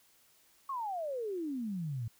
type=exponential sweep; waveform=sine; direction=down; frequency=1129 to 108.4 Hz; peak=-34 dBFS; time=0.69-2.08 s; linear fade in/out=5 ms; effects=white hiss -66 dBFS RMS until 2.19 s